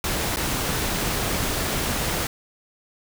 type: noise with dropouts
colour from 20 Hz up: pink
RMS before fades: -25 dBFS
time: 0.04-2.27 s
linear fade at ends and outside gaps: 2 ms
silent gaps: 0.361-0.369 s
effects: none